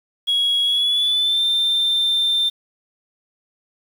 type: tone with pitch glide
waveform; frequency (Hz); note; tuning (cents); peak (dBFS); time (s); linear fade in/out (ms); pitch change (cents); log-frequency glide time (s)
sine; 3322 to 3581; G#7 to A7; 0 to +30; -14; 0.27-2.5; 20; +130; 0.63-1.43
effects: tanh soft clip ceiling -13 dBFS + 7-bit